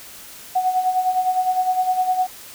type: tone with tremolo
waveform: sine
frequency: 740 Hz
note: F#5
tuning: in tune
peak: -14 dBFS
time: 0.55-2.27 s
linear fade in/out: 10 ms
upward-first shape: sine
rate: 9.8 Hz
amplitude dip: 65%
effects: white hiss -40 dBFS RMS until 2.54 s